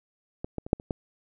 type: clicks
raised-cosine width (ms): 2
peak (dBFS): -19 / -18 / -24 / -6 / -28 / -15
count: 6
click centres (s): 0.445 / 0.583 / 0.665 / 0.731 / 0.799 / 0.908
effects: none